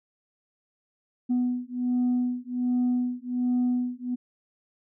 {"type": "beating tone pair", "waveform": "sine", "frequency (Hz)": [246.9, 248.2], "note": ["B3", "B3"], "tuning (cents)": [0, 9], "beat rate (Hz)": 1.3, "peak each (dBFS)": -25, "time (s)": [1.29, 4.16], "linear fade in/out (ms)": 20, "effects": ["tanh soft clip ceiling -19 dBFS"]}